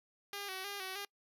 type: tone with vibrato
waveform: 5% pulse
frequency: 390 Hz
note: G4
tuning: 9 cents flat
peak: -29 dBFS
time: 0.33-1.05 s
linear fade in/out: 2 ms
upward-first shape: square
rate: 3.2 Hz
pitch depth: 58 cents each way
effects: noise-tail reverb RT60 0.1 s tail -25 dB re dry